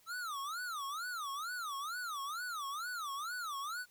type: tone with vibrato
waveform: square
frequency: 1276 Hz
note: D#6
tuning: 43 cents sharp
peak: -39 dBFS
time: 0.06-3.86 s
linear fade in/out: 50 ms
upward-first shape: sine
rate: 2.2 Hz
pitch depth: 270 cents each way
effects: white hiss -67 dBFS RMS until 3.9 s